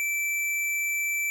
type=tone; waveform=square; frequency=2328 Hz; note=D7; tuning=16 cents flat; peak=-26 dBFS; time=0-1.3 s; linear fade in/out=0 ms; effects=none